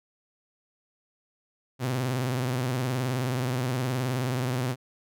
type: tone with vibrato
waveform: sawtooth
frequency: 126.8 Hz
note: B2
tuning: 46 cents sharp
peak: -22 dBFS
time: 1.79-4.76 s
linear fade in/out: 50 ms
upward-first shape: sine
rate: 19 Hz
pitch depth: 100 cents each way
effects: none